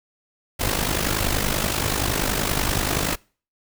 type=noise with amplitude modulation; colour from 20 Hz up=pink; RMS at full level=-20 dBFS; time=0.59-3.16 s; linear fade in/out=20 ms; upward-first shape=sine; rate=50.5 Hz; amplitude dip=70%; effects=noise-tail reverb RT60 0.4 s tail -25 dB re dry